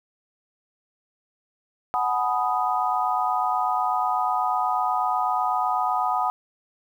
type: chord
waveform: sine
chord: G# minor seventh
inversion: third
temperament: equal with one note detuned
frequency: 740 / 848.1 / 987.8 / 1244.5 Hz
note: F#5 / G#5 / B5 / D#6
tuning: 0 / +36 / 0 / 0 cents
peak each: -25 / -28 / -27 / -26 dBFS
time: 1.94-6.3 s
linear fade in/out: 0 ms
effects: 9-bit